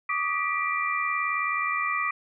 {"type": "tone cluster", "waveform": "sine", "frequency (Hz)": [1151, 1230, 1958, 2366], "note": ["D6", "D#6", "B6", "D7"], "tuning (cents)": [-35, -20, -15, 12], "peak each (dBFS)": -30, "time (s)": [0.09, 2.11], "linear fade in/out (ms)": 5, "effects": []}